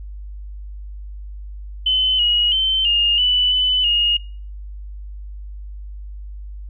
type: tone with pitch steps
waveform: sine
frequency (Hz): 3041 / 2897 / 3087 / 2834 / 2979 / 3004 / 2858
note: F#7 / F#7 / G7 / F7 / F#7 / F#7 / F7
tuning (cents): +47 / -37 / -27 / +25 / +11 / +26 / +39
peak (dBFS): -14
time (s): 1.86-4.17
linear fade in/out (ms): 5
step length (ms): 330
effects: noise-tail reverb RT60 0.4 s tail -20 dB re dry + added 50 Hz sine -30 dBFS peak until 6.69 s